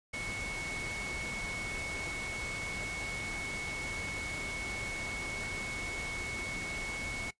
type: tone in noise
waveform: sine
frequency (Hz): 2207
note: C#7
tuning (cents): -8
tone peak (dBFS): -37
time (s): 0.13-7.31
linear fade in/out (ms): 10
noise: pink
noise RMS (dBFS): -41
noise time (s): 0.13-7.31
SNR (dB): +1
effects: noise-tail reverb RT60 0.1 s tail -19 dB re dry + resampled to 22050 Hz